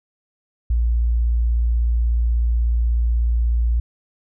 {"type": "tone", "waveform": "sine", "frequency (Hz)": 58.2, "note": "A#1", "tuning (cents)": -2, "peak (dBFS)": -15, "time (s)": [0.7, 3.8], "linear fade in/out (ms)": 5, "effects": []}